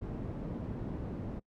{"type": "low-pass noise", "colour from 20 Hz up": "white", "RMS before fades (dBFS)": -39, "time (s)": [0.01, 1.4], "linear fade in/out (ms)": 20, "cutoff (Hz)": 270, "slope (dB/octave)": 12, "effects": ["noise-tail reverb RT60 0.1 s tail -23 dB re dry"]}